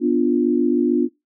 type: chord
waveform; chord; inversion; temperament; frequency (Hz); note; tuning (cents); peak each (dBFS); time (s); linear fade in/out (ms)
sine; B diminished; none; equal; 246.9 / 293.7 / 349.2; B3 / D4 / F4; 0 / 0 / 0; -19; 0-1.09; 50
effects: noise-tail reverb RT60 0.2 s tail -21 dB re dry